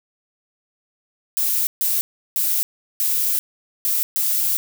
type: noise bursts at uneven times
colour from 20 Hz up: violet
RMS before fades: -20 dBFS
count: 6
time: 1.37-1.67 / 1.81-2.01 / 2.36-2.63 / 3-3.39 / 3.85-4.03 / 4.16-4.57 s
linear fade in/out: 0 ms
effects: none